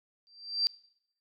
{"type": "tone with exponential growth", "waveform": "sine", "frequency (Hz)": 4699, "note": "D8", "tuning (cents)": 0, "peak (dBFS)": -21, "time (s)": [0.27, 0.67], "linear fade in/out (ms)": 0, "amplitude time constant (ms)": 86, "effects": ["noise-tail reverb RT60 0.7 s tail -23 dB re dry"]}